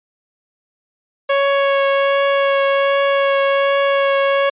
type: tone with vibrato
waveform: sawtooth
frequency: 554.4 Hz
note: C#5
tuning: in tune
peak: -9 dBFS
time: 1.29-4.5 s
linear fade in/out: 10 ms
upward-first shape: triangle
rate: 1.3 Hz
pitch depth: 10 cents each way
effects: resampled to 8000 Hz